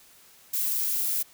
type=noise; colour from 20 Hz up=violet; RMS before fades=-27 dBFS; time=0.53-1.23 s; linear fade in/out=10 ms; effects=white hiss -55 dBFS RMS until 1.33 s